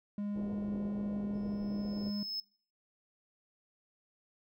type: tone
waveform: triangle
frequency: 205.1 Hz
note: G#3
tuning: 21 cents flat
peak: -32 dBFS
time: 0.18-2.23 s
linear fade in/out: 2 ms
type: low-pass noise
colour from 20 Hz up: white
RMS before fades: -46 dBFS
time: 0.33-2.12 s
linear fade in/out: 50 ms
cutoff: 510 Hz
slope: 24 dB/octave
type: tone with exponential growth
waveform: triangle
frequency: 5200 Hz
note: E8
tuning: 24 cents flat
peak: -33 dBFS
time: 1.34-2.4 s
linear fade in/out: 2 ms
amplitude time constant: 230 ms
effects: noise-tail reverb RT60 0.5 s tail -21 dB re dry